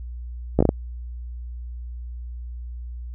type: slowing click train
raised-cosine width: 2 ms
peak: -3 dBFS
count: 5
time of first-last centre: 0.59-0.691 s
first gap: 15 ms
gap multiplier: 1.36
effects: added 60 Hz sine -31 dBFS peak until 3.14 s